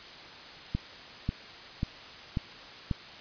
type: click train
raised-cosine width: 5 ms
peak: -16 dBFS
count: 5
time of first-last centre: 0.75-2.912 s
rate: 1.85 Hz
effects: white hiss -46 dBFS RMS until 3.2 s + resampled to 11025 Hz